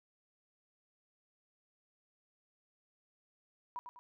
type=tone with echo; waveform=sine; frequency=976 Hz; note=B5; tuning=21 cents flat; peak=-38 dBFS; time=3.76-3.79 s; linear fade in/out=0 ms; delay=100 ms; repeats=2; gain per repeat=-7 dB; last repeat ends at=3.99 s; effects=none